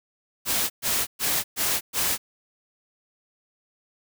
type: noise bursts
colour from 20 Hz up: white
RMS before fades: -24 dBFS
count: 5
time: 0.45-2.18 s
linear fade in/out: 50 ms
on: 250 ms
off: 120 ms
effects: none